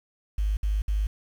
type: tone bursts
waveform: sine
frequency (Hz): 51.3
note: G#1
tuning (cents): -21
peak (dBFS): -22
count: 3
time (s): 0.38-1.07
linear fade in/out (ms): 5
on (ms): 190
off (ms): 60
effects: 8-bit